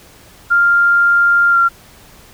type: tone with pitch glide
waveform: sine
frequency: 1396.9 to 1378.5 Hz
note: F6 to F6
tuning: 0 to -23 cents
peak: -8 dBFS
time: 0.5-1.69 s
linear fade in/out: 20 ms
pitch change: -23 cents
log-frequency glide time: 1.5-1.57 s
effects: pink hiss -43 dBFS RMS until 2.33 s